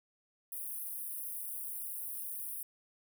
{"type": "high-pass noise", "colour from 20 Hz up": "white", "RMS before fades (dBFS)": -41, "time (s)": [0.52, 2.63], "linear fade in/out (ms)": 2, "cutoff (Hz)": 9200, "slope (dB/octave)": 96, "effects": []}